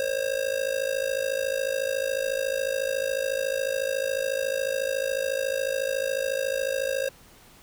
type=tone with amplitude modulation; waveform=square; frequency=537 Hz; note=C5; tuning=45 cents sharp; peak=-22 dBFS; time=0-7.09 s; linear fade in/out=0 ms; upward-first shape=sine; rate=54 Hz; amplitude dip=85%; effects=pink hiss -53 dBFS RMS until 7.62 s